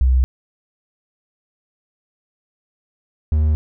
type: tone pair in turn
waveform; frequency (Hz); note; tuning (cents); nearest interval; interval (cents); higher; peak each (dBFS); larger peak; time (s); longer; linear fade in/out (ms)
sine / triangle; 63.8 / 76.8; C2 / D#2; -43 / -22; minor third; 321; second; -11; neither; 0.01-0.24 / 3.32-3.55; neither; 0
effects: none